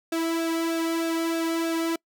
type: tone with flanger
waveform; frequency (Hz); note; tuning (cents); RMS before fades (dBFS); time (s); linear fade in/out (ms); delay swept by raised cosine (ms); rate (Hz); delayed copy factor
sawtooth; 329.6; E4; 0; -26; 0.12-1.96; 5; 0.95 to 1.94; 3.2; -0.7
effects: noise-tail reverb RT60 0.1 s tail -26 dB re dry